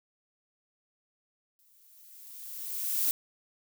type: noise with exponential growth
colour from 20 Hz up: violet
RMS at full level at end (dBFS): -26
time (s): 1.59-3.11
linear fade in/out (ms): 0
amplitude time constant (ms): 330
effects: none